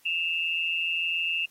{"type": "tone pair together", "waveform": "sine", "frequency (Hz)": [2627, 2794], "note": ["E7", "F7"], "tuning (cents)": [-7, 0], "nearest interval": "minor second", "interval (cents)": 107, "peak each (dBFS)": -28, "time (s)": [0.05, 1.46], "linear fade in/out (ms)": 10, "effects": ["white hiss -61 dBFS RMS until 1.5 s", "AAC 48 kbps"]}